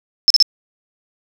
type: tone bursts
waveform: sine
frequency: 5274 Hz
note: E8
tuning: in tune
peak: -6 dBFS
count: 3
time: 0.28-0.425 s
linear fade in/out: 0 ms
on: 23 ms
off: 38 ms
effects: none